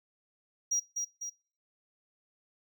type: tone with echo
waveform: triangle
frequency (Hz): 5730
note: F8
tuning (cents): +44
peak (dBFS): -24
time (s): 0.71-0.8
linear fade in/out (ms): 10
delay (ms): 250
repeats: 2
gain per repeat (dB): -5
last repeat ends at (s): 1.3
effects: noise-tail reverb RT60 0.4 s tail -25 dB re dry + tanh soft clip ceiling -21 dBFS